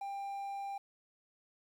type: tone with quantisation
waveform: triangle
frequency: 794 Hz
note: G5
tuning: 22 cents sharp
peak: -36 dBFS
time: 0.01-0.78 s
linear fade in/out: 5 ms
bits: 11
effects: none